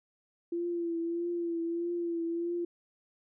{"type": "tone with vibrato", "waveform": "sine", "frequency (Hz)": 340, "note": "F4", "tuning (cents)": -46, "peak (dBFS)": -30, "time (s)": [0.52, 2.65], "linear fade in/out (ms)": 5, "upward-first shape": "triangle", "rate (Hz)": 1.6, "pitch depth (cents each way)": 41, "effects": []}